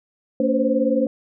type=tone cluster; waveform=sine; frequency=228.4 / 283.3 / 511 / 530 Hz; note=A#3 / C#4 / C5 / C5; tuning=-35 / +38 / -41 / +22 cents; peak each=-22 dBFS; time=0.4-1.07 s; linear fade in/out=2 ms; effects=none